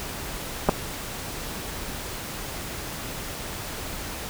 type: clicks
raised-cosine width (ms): 1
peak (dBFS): -4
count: 2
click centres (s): 0.688 / 0.693
effects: pink hiss -34 dBFS RMS until 4.29 s